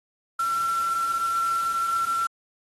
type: tone in noise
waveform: sine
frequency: 1354 Hz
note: E6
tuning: 46 cents sharp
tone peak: -22 dBFS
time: 0.39-2.27 s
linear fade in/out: 5 ms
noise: white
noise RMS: -39 dBFS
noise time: 0.39-2.27 s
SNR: +14 dB
effects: AAC 32 kbps